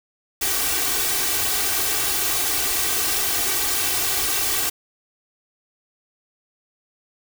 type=noise with comb filter; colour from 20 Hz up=white; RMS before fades=-22 dBFS; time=0.41-4.7 s; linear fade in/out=10 ms; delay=2.6 ms; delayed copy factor=+1; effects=none